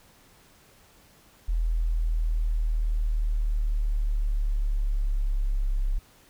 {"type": "linear sweep", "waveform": "sine", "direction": "down", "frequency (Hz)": [41.2, 33.64], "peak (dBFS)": -22, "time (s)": [1.48, 5.99], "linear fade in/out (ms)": 10, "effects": ["pink hiss -57 dBFS RMS until 6.29 s"]}